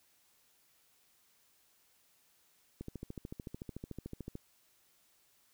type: click train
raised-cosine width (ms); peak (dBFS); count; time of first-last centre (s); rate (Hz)
3; -29; 22; 2.81-4.354; 13.6
effects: white hiss -70 dBFS RMS until 5.53 s